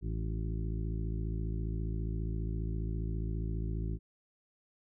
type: harmonic tone with a mistuned harmonic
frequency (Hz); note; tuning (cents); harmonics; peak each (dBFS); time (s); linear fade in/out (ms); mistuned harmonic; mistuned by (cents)
54.8; A1; -6; 1 / 2 / 3 / 4 / 5 / 6 / 7; -34 / -38 / -41 / -49 / -49 / -47 / -50; 0.01-3.99; 50; 4; -58
effects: none